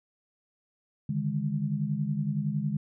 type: tone cluster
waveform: sine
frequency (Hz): 143.8 / 154.6 / 205.4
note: D3 / D#3 / G#3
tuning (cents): -36 / -11 / -19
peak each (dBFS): -31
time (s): 1.09-2.77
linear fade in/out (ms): 5
effects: none